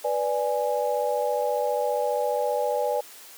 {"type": "chord", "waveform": "sine", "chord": "G# diminished", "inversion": "first", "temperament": "equal with one note detuned", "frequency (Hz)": [492.5, 587.3, 830.6], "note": ["B4", "D5", "G#5"], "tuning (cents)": [-5, 0, 0], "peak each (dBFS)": [-26, -26, -28], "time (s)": [0.04, 3.01], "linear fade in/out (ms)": 10, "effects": ["white hiss -46 dBFS RMS until 3.37 s", "high-pass 300 Hz 12 dB/octave"]}